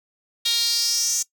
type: tone with high-pass filter sweep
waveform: sawtooth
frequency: 466.2 Hz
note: A#4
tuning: in tune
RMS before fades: -22 dBFS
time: 0.45-1.23 s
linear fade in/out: 10 ms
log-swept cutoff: 3700 to 6600 Hz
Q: 5.6
effects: noise-tail reverb RT60 0.1 s tail -19 dB re dry